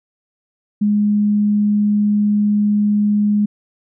sine tone, 207.7 Hz, G#3, in tune, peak -12 dBFS, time 0.81-3.46 s, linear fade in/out 10 ms, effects none

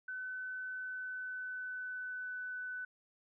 sine tone with pitch glide, 1512 to 1499 Hz, F#6 to F#6, +37 to +22 cents, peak -39 dBFS, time 0.08-2.85 s, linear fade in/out 5 ms, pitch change -15 cents, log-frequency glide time 0.71-2.49 s, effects none

